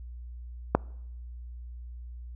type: click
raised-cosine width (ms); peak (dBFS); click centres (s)
1; -5; 0.75
effects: noise-tail reverb RT60 0.8 s tail -26 dB re dry + added 60 Hz sine -39 dBFS peak until 2.35 s